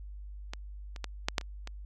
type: clicks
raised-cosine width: 0.2 ms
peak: -20 / -26 / -18 / -10 / -9 / -26 / -23 dBFS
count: 7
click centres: 0.535 / 0.962 / 1.043 / 1.285 / 1.382 / 1.412 / 1.674 s
effects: added 50 Hz sine -41 dBFS peak until 1.85 s